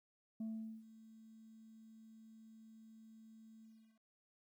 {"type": "tone with ADSR envelope", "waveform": "sine", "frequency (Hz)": 221.5, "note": "A3", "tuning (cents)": 12, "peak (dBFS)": -37, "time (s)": [0.4, 4.01], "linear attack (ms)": 6, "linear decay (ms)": 420, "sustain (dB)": -20, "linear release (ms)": 370, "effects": ["tanh soft clip ceiling -39 dBFS", "13-bit"]}